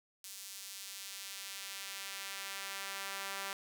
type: tone with high-pass filter sweep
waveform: sawtooth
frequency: 196 Hz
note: G3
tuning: in tune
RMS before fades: -44 dBFS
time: 0.24-3.53 s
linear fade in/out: 0 ms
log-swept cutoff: 5500 to 1100 Hz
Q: 0.73
effects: 10-bit